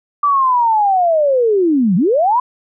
sine linear two-way sweep, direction down then up, 1174.7 to 165.3 to 1024 Hz, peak -10 dBFS, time 0.23-2.4 s, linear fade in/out 5 ms, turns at 1.96 s, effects none

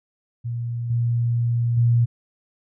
sine tone with level steps, 118.4 Hz, A#2, 27 cents sharp, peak -24 / -18 / -14 dBFS, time 0.44-2.06 s, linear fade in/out 20 ms, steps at 0.9 / 1.77 s, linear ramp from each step 5 ms, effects none

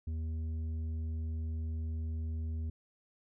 triangle tone with tanh clipping, 80 Hz, D#2, 49 cents sharp, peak -35 dBFS, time 0.07-2.7 s, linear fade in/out 5 ms, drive 11 dB, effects none

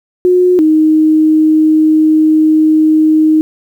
sine tone pair in turn, 362 / 311.9 Hz, F#4 / D#4, -38 / +4 cents, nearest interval minor third, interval 258 cents, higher first, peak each -5 dBFS, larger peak neither, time 0.25-0.59 / 0.59-3.41 s, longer second, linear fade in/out 0 ms, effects 7-bit

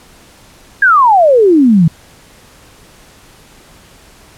sine exponential sweep, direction down, 1661 to 153.3 Hz, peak -4 dBFS, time 0.82-1.88 s, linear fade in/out 5 ms, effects pink hiss -42 dBFS RMS until 4.37 s + low-pass 12000 Hz 12 dB/octave

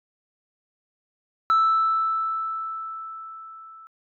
sine tone with level ramp, 1318.5 Hz, E6, in tune, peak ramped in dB -13 to -43 dBFS, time 1.5-3.87 s, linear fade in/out 0 ms, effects tanh soft clip ceiling -14 dBFS

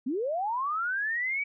sine linear sweep, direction up, 229.7 to 2300 Hz, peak -27 dBFS, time 0.06-1.44 s, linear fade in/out 10 ms, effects none

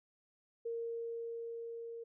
sine tone with level ramp, 463.1 Hz, A#4, 11 cents flat, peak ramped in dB -36 to -43 dBFS, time 0.65-2.04 s, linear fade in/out 10 ms, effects none

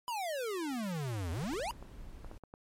square exponential two-way sweep, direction down then up, 1007 to 79.2 to 1007 Hz, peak -35 dBFS, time 0.08-1.71 s, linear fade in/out 0 ms, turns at 1.31 s
brown noise, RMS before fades -48 dBFS, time 1.29-2.38 s, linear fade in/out 5 ms
clicks, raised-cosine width 1 ms, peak -34 dBFS, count 8, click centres 1.437 / 1.535 / 1.597 / 1.826 / 2.246 / 2.314 / 2.437 / 2.539 s
effects MP3 64 kbps

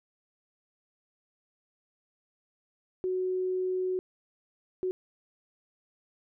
sine tone bursts at uneven times, 370 Hz, F#4, in tune, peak -27 dBFS, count 2, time 3.04-3.99 / 4.83-4.91 s, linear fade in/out 0 ms, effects none

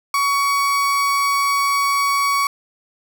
35% pulse tone, 1124 Hz, C#6, 24 cents sharp, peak -14 dBFS, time 0.14-2.47 s, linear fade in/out 2 ms, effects none

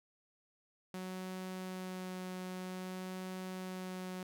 sawtooth tone with vibrato, 185 Hz, F#3, in tune, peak -37 dBFS, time 0.94-4.23 s, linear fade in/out 2 ms, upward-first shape sine, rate 0.52 Hz, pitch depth 9 cents each way, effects none

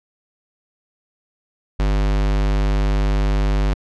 square tone, 50 Hz, G1, 35 cents sharp, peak -16 dBFS, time 1.79-3.74 s, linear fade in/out 10 ms, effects low-pass 5000 Hz 12 dB/octave

